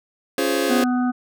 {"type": "chord", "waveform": "sawtooth", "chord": "Db major seventh", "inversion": "none", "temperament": "just", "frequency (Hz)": [277.2, 346.5, 415.8, 519.7], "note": ["Db4", "F4", "Ab4", "C5"], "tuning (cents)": [0, -14, 2, -12], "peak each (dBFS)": -20, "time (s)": [0.38, 0.84], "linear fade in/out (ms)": 2}
{"type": "harmonic tone", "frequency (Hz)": 249.1, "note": "B3", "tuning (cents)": 15, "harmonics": [1, 3, 5, 6], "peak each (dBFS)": [-18, -28, -32, -34], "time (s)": [0.69, 1.12], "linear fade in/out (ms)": 20}
{"effects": []}